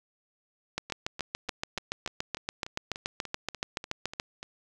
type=two click trains; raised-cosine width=0.2 ms; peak=-13 / -22 dBFS; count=25 / 13; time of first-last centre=0.78-4.199 / 0.9-4.429 s; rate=7.02 / 3.4 Hz; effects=none